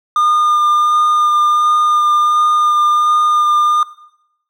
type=tone with vibrato; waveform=triangle; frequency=1210 Hz; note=D#6; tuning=49 cents flat; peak=-8 dBFS; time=0.16-3.83 s; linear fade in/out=2 ms; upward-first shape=sine; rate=1.4 Hz; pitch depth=11 cents each way; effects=noise-tail reverb RT60 0.8 s tail -17 dB re dry